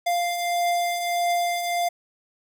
square beating tone pair, 696 / 697.6 Hz, F5 / F5, -6 / -2 cents, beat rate 1.6 Hz, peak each -32 / -23 dBFS, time 0.06-1.89 s, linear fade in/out 10 ms, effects none

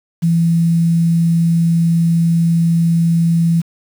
sine tone with quantisation, 167.3 Hz, E3, 26 cents sharp, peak -10 dBFS, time 0.22-3.62 s, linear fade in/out 20 ms, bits 6, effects none

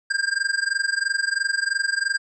square tone with amplitude modulation, 1600 Hz, G6, 35 cents sharp, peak -18 dBFS, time 0.1-2.18 s, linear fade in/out 10 ms, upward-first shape sine, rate 23 Hz, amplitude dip 90%, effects resampled to 22050 Hz

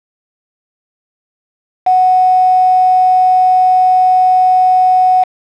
sine tone with quantisation, 740 Hz, F#5, in tune, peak -6 dBFS, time 1.86-5.24 s, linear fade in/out 10 ms, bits 3, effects low-pass 2000 Hz 12 dB/octave

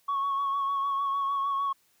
sine tone with vibrato, 1109 Hz, C#6, in tune, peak -24 dBFS, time 0.08-1.73 s, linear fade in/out 10 ms, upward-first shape sine, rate 6.6 Hz, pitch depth 27 cents each way, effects tanh soft clip ceiling -23 dBFS + white hiss -67 dBFS RMS until 2 s

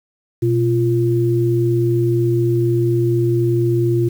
sine tone pair together, 122.15 / 346.2 Hz, B2 / F4, -19 / -15 cents, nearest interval octave + tritone, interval 1804 cents, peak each -16 dBFS, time 0.42-4.09 s, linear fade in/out 10 ms, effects 7-bit

